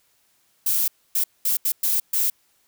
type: noise bursts at uneven times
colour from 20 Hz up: violet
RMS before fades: -21 dBFS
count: 6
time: 0.66-0.88 / 1.15-1.24 / 1.45-1.57 / 1.65-1.72 / 1.83-2 / 2.13-2.3 s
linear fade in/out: 5 ms
effects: white hiss -64 dBFS RMS until 2.67 s